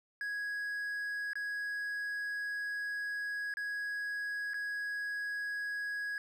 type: tone with dropouts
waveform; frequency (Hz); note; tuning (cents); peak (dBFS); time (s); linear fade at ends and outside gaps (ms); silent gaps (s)
triangle; 1661.2; G#6; 0; -33; 0.21-6.18; 1; 1.333-1.355 / 3.539-3.57 / 4.535-4.542
effects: none